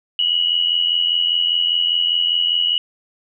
sine tone pair together, 2900 / 2985 Hz, F#7 / F#7, -35 / +15 cents, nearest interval minor second, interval 50 cents, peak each -16 / -21 dBFS, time 0.19-2.78 s, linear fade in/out 2 ms, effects none

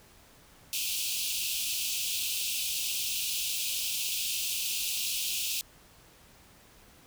pink high-pass noise, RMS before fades -32 dBFS, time 0.73-5.61 s, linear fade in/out 0 ms, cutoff 2500 Hz, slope 96 dB/octave, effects pink hiss -57 dBFS RMS until 7.06 s

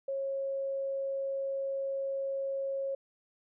sine tone, 545 Hz, C#5, 29 cents flat, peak -31 dBFS, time 0.08-2.95 s, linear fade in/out 5 ms, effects none

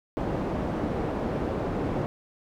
white low-pass noise, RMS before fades -29 dBFS, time 0.17-2.06 s, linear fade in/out 0 ms, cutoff 480 Hz, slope 12 dB/octave, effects none

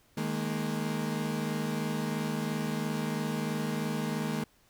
35% pulse chord, D# suspended fourth, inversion none, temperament equal with one note detuned, 155.56 / 210.1 / 233.1 Hz, D#3 / G#3 / A#3, 0 / +20 / 0 cents, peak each -33 dBFS, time 0.17-4.44 s, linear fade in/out 5 ms, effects pink hiss -65 dBFS RMS until 4.69 s

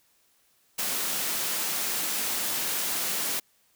white high-pass noise, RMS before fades -29 dBFS, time 0.78-3.4 s, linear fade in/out 10 ms, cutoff 150 Hz, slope 24 dB/octave, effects white hiss -66 dBFS RMS until 3.75 s

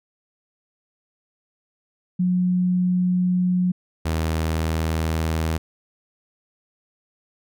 sine / sawtooth tone pair in turn, 180.8 / 80.19 Hz, F#3 / E2, -40 / -47 cents, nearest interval octave + major second, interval 1407 cents, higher first, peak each -17 dBFS, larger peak neither, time 2.19-3.72 / 4.05-5.58 s, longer neither, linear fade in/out 10 ms, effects none

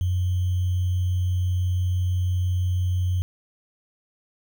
sine tone with sample-and-hold, 90.6 Hz, F#2, 36 cents flat, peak -20 dBFS, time 0.01-3.22 s, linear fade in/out 0 ms, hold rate 3150 Hz, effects none

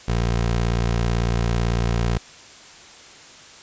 20% pulse tone, 58 Hz, A#1, 8 cents flat, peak -14 dBFS, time 0.08-2.18 s, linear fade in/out 5 ms, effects white hiss -44 dBFS RMS until 3.62 s + resampled to 16000 Hz

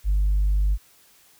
sine tone, 50 Hz, G1, 35 cents sharp, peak -16 dBFS, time 0.04-0.78 s, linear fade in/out 50 ms, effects tanh soft clip ceiling -15 dBFS + white hiss -56 dBFS RMS until 1.39 s

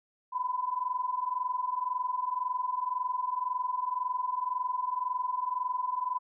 sine tone pair together, 987.8 / 1009.7 Hz, B5 / B5, 0 / +38 cents, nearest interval unison, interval 38 cents, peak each -33 / -31 dBFS, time 0.32-6.19 s, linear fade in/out 20 ms, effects none

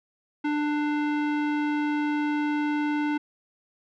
square tone with low-pass filter, 296.7 Hz, D4, 18 cents sharp, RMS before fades -26 dBFS, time 0.44-3.18 s, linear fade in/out 10 ms, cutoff 2200 Hz, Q 1.2, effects none

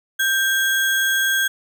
sine tone with sample-and-hold, 1578 Hz, G6, 11 cents sharp, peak -16 dBFS, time 0.19-1.48 s, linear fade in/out 10 ms, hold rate 4900 Hz, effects none

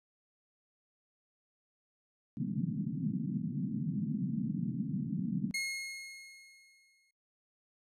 pink band-pass noise, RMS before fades -35 dBFS, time 2.37-5.51 s, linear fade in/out 0 ms, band 140 to 250 Hz, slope 48 dB/octave
sawtooth tone with exponential decay, 2157 Hz, C#7, 48 cents flat, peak -28 dBFS, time 5.54-7.11 s, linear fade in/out 5 ms, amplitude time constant 340 ms
effects noise-tail reverb RT60 0.5 s tail -26 dB re dry + low-pass 11000 Hz 12 dB/octave

